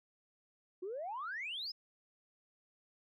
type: exponential sweep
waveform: sine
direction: up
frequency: 349.2 to 5280 Hz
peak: -38 dBFS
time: 0.82-1.72 s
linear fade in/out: 10 ms
effects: tanh soft clip ceiling -34 dBFS